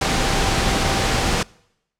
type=tone in noise; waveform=sine; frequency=781 Hz; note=G5; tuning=7 cents flat; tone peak=-29 dBFS; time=0.01-1.3 s; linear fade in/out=5 ms; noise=pink; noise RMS=-19 dBFS; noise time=0.01-1.43 s; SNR=-13 dB; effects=noise-tail reverb RT60 0.8 s tail -25 dB re dry + low-pass 7000 Hz 12 dB/octave